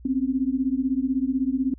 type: beating tone pair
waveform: sine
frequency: 255.2 / 271.2 Hz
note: C4 / C#4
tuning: -43 / -38 cents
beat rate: 16 Hz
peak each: -24 / -24 dBFS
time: 0.05-1.74 s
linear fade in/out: 5 ms
effects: added 60 Hz sine -43 dBFS peak until 1.78 s